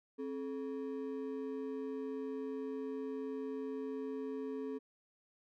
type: ring-modulated tone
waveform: triangle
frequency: 349.2 Hz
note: F4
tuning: in tune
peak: -33 dBFS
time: 0.18-4.79 s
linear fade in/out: 20 ms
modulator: 82.2 Hz
effects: none